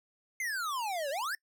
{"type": "exponential two-way sweep", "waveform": "square", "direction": "down then up", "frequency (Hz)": [2144, 534, 1839], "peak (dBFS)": -33, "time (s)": [0.4, 1.35], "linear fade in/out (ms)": 2, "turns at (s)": 1.1, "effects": ["noise-tail reverb RT60 0.1 s tail -24 dB re dry"]}